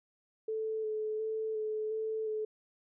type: tone with vibrato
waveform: sine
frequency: 435.2 Hz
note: A4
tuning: 19 cents flat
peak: -32 dBFS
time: 0.48-2.45 s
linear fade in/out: 5 ms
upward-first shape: square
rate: 1.4 Hz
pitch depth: 15 cents each way
effects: none